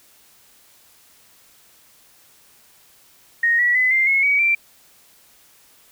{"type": "tone with pitch steps", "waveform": "sine", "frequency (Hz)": [1864.7, 1938.3, 2015, 2094, 2177, 2263, 2352], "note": ["A#6", "B6", "B6", "C7", "C#7", "C#7", "D7"], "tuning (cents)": [0, -33, 34, 1, -32, 35, 2], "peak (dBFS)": -14, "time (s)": [3.43, 4.55], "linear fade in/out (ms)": 5, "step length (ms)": 160, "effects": ["white hiss -53 dBFS RMS until 5.91 s"]}